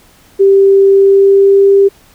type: tone with pitch glide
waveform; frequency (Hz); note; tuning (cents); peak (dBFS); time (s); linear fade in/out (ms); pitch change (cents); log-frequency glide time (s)
sine; 392 to 395.6; G4 to G4; 0 to +16; -3; 0.39-1.89; 20; +16; 0.9-1.73
effects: pink hiss -45 dBFS RMS until 2.14 s